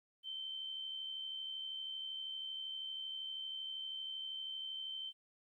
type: tone with amplitude modulation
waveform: sine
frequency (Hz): 3100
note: G7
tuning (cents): -20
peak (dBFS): -39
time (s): 0.23-5.13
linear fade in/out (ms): 50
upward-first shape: sine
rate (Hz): 72.7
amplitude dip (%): 45
effects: 13-bit